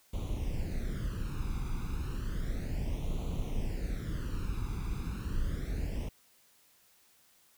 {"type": "noise with flanger", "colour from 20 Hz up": "brown", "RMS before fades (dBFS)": -34, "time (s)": [0.13, 6.09], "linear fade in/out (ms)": 5, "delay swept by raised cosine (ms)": [0.29, 0.82], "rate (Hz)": 0.32, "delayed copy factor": 0.85, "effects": ["white hiss -65 dBFS RMS until 7.57 s"]}